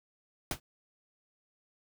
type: noise with exponential decay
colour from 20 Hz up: pink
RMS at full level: -28 dBFS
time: 0.51-0.6 s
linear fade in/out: 2 ms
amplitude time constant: 19 ms
effects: none